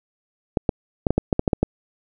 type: clicks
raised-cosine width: 2 ms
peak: -4 dBFS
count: 10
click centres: 0.572 / 0.692 / 1.068 / 1.106 / 1.18 / 1.328 / 1.394 / 1.478 / 1.532 / 1.63 s
effects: none